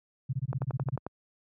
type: tone bursts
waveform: sine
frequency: 130.81 Hz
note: C3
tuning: in tune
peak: -26 dBFS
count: 11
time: 0.29-0.961 s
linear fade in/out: 10 ms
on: 41 ms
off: 22 ms
type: click train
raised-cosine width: 1 ms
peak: -21 dBFS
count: 7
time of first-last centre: 0.53-1.066 s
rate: 11.2 Hz
effects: high-pass 80 Hz 12 dB/octave